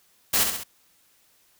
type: noise with echo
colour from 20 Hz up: white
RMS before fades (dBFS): -21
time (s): 0.33-0.44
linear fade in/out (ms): 10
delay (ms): 66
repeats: 3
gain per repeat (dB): -5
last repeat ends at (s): 0.638
effects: white hiss -62 dBFS RMS until 1.59 s